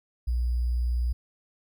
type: tone with sample-and-hold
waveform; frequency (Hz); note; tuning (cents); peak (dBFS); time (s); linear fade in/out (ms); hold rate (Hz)
sine; 60.2; B1; -44; -23; 0.27-1.13; 10; 4900
effects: none